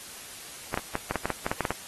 clicks, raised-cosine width 0.5 ms, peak -12 dBFS, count 12, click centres 0.742 / 0.775 / 0.954 / 1.11 / 1.157 / 1.256 / 1.303 / 1.465 / 1.515 / 1.607 / 1.652 / 1.706 s, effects white hiss -43 dBFS RMS until 1.87 s + AAC 32 kbps

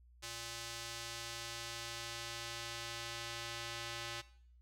square tone with band-pass filter sweep, 116.54 Hz, A#2, in tune, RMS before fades -45 dBFS, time 0.22-4.22 s, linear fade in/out 20 ms, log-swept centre 5500 to 3500 Hz, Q 0.8, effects noise-tail reverb RT60 0.6 s tail -17 dB re dry + added 60 Hz sine -60 dBFS peak until 4.61 s

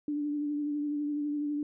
sine tone with vibrato, 293.7 Hz, D4, in tune, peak -29 dBFS, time 0.08-1.63 s, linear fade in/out 2 ms, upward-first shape triangle, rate 12 Hz, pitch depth 31 cents each way, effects none

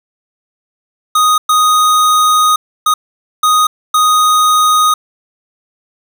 square tone bursts at uneven times, 1244.5 Hz, D#6, in tune, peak -8 dBFS, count 5, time 1.15-1.38 / 1.49-2.56 / 2.86-2.94 / 3.43-3.67 / 3.94-4.94 s, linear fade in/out 5 ms, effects 7-bit

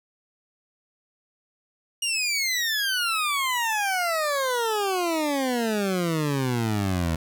20% pulse exponential sweep, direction down, 2873 to 79 Hz, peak -18 dBFS, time 2.02-7.16 s, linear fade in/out 5 ms, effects none

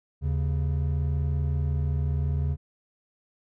triangle tone pair together, 78.1 / 138.68 Hz, D#2 / C#3, +7 / +1 cents, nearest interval minor seventh, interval 994 cents, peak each -23 / -26 dBFS, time 0.21-2.57 s, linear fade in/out 50 ms, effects none

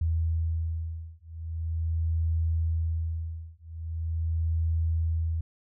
sine beating tone pair, 81.4 / 81.82 Hz, E2 / E2, -21 / -12 cents, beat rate 0.42 Hz, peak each -29 dBFS, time 0.01-5.41 s, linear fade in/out 5 ms, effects none

